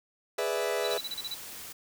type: chord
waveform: 40% pulse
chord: E dominant seventh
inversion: first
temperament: equal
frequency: 415.3 / 493.9 / 587.3 / 659.3 Hz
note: G#4 / B4 / D5 / E5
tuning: 0 / 0 / 0 / 0 cents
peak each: -32 / -32 / -35 / -33 dBFS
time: 0.38-0.98 s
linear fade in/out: 5 ms
type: tone bursts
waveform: triangle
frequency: 3951 Hz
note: B7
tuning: in tune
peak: -31 dBFS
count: 8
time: 0.84-1.344 s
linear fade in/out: 5 ms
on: 35 ms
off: 32 ms
type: noise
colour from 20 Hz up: white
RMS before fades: -43 dBFS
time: 0.89-1.73 s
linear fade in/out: 10 ms
effects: none